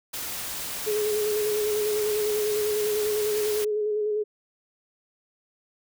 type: noise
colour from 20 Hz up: white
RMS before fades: -33 dBFS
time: 0.13-3.65 s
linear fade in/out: 10 ms
type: tone with vibrato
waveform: sine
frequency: 422.3 Hz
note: G#4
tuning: 29 cents sharp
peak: -23 dBFS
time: 0.86-4.24 s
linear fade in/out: 20 ms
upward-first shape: square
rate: 10 Hz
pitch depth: 23 cents each way
effects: none